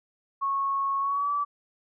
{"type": "tone with pitch glide", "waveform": "sine", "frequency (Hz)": [1100, 1154], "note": ["C#6", "D6"], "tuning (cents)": [-14, -31], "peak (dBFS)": -24, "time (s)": [0.41, 1.45], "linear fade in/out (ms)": 20, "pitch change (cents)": 83, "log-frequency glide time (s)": [1, 1.31], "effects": []}